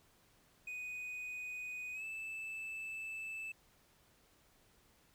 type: tone with pitch glide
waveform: triangle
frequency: 2489 to 2632 Hz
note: D#7 to E7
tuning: 0 to -3 cents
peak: -40 dBFS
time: 0.67-3.52 s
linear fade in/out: 5 ms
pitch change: +97 cents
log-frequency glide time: 1.93-2.04 s
effects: pink hiss -69 dBFS RMS until 5.14 s